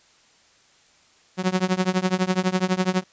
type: tone with tremolo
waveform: sawtooth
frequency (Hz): 185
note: F#3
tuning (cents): 0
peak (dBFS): -12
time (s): 1.37-3.04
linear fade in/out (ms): 50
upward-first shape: triangle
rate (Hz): 12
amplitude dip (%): 100
effects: white hiss -57 dBFS RMS until 3.12 s + resampled to 16000 Hz